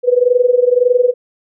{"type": "tone with amplitude modulation", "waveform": "sine", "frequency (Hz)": 493.9, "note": "B4", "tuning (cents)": 0, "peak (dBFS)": -5, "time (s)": [0.03, 1.14], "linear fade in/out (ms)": 50, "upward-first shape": "sine", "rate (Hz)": 21.8, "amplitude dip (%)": 85, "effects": []}